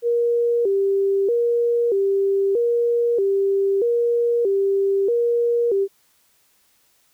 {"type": "tone with vibrato", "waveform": "sine", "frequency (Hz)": 431.3, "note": "A4", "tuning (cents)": -35, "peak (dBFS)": -16, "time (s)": [0.02, 5.88], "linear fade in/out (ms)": 50, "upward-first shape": "square", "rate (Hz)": 0.79, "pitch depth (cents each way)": 160, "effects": ["white hiss -61 dBFS RMS until 7.13 s"]}